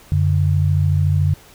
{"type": "tone pair together", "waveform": "sine", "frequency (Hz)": [91.5, 145.25], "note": ["F#2", "D3"], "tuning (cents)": [-19, -19], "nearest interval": "minor sixth", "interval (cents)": 800, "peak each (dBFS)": [-15, -17], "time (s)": [0.12, 1.34], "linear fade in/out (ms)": 0, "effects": ["pink hiss -46 dBFS RMS until 1.54 s"]}